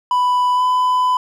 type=tone with pitch glide; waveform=triangle; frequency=992 to 1003.5 Hz; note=B5 to B5; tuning=+7 to +27 cents; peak=-11 dBFS; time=0.11-1.17 s; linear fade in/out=2 ms; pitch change=+20 cents; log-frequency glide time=0.54-0.62 s; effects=none